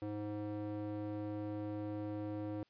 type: tone with band-pass filter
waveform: square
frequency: 104.7 Hz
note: G#2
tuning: 15 cents sharp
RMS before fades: -41 dBFS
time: 0.02-2.63 s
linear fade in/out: 0 ms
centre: 380 Hz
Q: 1.7
effects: white hiss -74 dBFS RMS until 2.69 s + resampled to 11025 Hz